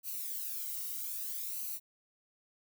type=noise with flanger; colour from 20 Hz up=violet; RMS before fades=-39 dBFS; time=0.03-1.8 s; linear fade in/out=50 ms; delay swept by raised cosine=0.57 to 1.2 ms; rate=0.62 Hz; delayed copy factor=-0.7; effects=none